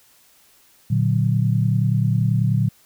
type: chord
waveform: sine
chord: Bb augmented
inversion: none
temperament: equal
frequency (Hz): 116.54 / 146.83 / 185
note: Bb2 / D3 / F#3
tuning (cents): 0 / 0 / 0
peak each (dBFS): -18 / -21 / -23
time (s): 0.9-2.69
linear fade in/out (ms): 10
effects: white hiss -55 dBFS RMS until 2.85 s